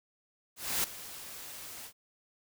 white noise with ADSR envelope, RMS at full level -29 dBFS, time 0.56-1.93 s, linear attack 280 ms, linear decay 3 ms, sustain -16 dB, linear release 81 ms, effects none

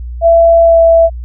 sine tone with pitch glide, 669 to 662.8 Hz, E5 to E5, +25 to +9 cents, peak -3 dBFS, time 0.21-1.1 s, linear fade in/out 50 ms, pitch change -16 cents, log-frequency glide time 0.63-0.79 s, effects added 60 Hz sine -20 dBFS peak until 1.24 s

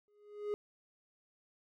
triangle tone with exponential growth, 415.3 Hz, G#4, in tune, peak -29 dBFS, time 0.08-0.54 s, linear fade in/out 0 ms, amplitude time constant 98 ms, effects none

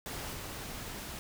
pink noise with level steps, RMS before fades -40 / -42 dBFS, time 0.06-1.19 s, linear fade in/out 0 ms, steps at 0.32 s, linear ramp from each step 20 ms, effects none

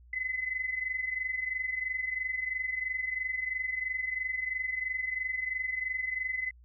sine tone pair together, 2010 / 2033 Hz, B6 / B6, +30 / +50 cents, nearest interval unison, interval 20 cents, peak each -36 / -32 dBFS, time 0.13-6.51 s, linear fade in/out 5 ms, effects added 60 Hz sine -53 dBFS peak until 6.64 s

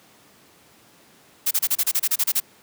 blue noise bursts, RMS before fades -20 dBFS, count 12, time 1.46-2.402 s, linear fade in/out 10 ms, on 51 ms, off 30 ms, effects pink hiss -53 dBFS RMS until 2.62 s + high-pass 150 Hz 12 dB/octave

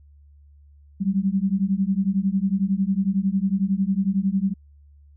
sine beating tone pair, 188.6 / 199.6 Hz, F#3 / G3, +33 / +32 cents, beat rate 11 Hz, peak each -22 dBFS, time 1-4.54 s, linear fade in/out 20 ms, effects added 72 Hz sine -48 dBFS peak until 5.16 s

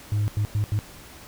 sine tone bursts at uneven times, 104.5 Hz, G#2, 11 cents sharp, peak -18 dBFS, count 4, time 0.12-0.28 / 0.37-0.45 / 0.55-0.64 / 0.72-0.79 s, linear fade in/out 0 ms, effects tanh soft clip ceiling -19 dBFS + pink hiss -45 dBFS RMS until 1.27 s

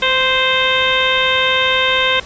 harmonic tone with a mistuned harmonic, 522 Hz, C5, 4 cents flat, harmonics 1 / 2 / 3 / 4 / 5 / 6 / 7, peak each -20 / -20 / -20 / -20 / -20 / -20 / -20 dBFS, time 0.02-2.2 s, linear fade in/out 5 ms, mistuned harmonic 1, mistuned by -16 cents, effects pink hiss -35 dBFS RMS until 2.25 s + resampled to 16000 Hz

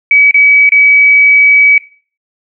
sine tone with dropouts, 2278 Hz, C#7, 47 cents sharp, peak -3 dBFS, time 0.11-1.78 s, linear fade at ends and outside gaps 2 ms, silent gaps 0.311-0.343 / 0.692-0.72 s, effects noise-tail reverb RT60 0.4 s tail -18 dB re dry

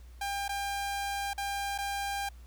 sawtooth tone with dropouts, 799 Hz, G5, 33 cents sharp, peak -28 dBFS, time 0.21-2.29 s, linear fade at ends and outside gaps 5 ms, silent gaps 0.481-0.491 / 1.334-1.378 / 1.779-1.785 s, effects added 60 Hz sine -47 dBFS peak until 2.46 s + pink hiss -63 dBFS RMS until 2.46 s

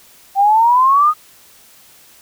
sine exponential sweep, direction up, 774 to 1255 Hz, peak -8 dBFS, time 0.35-1.14 s, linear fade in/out 50 ms, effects white hiss -46 dBFS RMS until 2.21 s

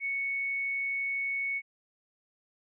sine tone, 2217 Hz, C#7, in tune, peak -29 dBFS, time 0-1.62 s, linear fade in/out 50 ms, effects none

